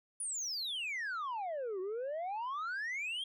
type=exponential two-way sweep; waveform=sine; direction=down then up; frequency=9956 to 362.2 to 3293 Hz; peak=-33 dBFS; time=0.2-3.24 s; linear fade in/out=5 ms; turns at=1.8 s; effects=tanh soft clip ceiling -35 dBFS